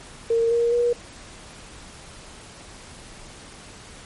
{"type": "tone with pitch steps", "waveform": "sine", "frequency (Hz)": [460.3, 469.7, 479.3], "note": ["A#4", "A#4", "A#4"], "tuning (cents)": [-22, 13, 48], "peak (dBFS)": -17, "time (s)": [0.3, 0.93], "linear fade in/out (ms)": 5, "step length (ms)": 210, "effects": ["pink hiss -43 dBFS RMS until 4.05 s", "MP3 48 kbps"]}